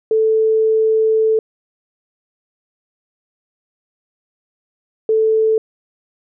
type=tone pair in turn; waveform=sine; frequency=440 / 440 Hz; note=A4 / A4; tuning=0 / 0 cents; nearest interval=unison; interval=0 cents; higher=neither; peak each=-11 dBFS; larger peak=neither; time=0.11-1.39 / 5.09-5.58 s; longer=first; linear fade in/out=2 ms; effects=none